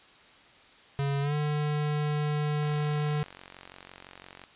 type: tone with pitch glide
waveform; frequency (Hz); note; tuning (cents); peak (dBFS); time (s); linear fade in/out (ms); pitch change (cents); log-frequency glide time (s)
square; 140 to 149.18; C#3 to D3; +18 to +27; -27; 0.99-3.23; 0; +109; 1.21-1.34
type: click train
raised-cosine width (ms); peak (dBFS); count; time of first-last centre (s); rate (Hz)
0.3; -29; 84; 2.63-4.438; 45.9
effects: white hiss -55 dBFS RMS until 4.55 s + resampled to 8000 Hz